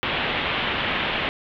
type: low-pass noise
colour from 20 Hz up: white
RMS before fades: -25 dBFS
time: 0.03-1.29 s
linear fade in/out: 0 ms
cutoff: 3400 Hz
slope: 48 dB/octave
effects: none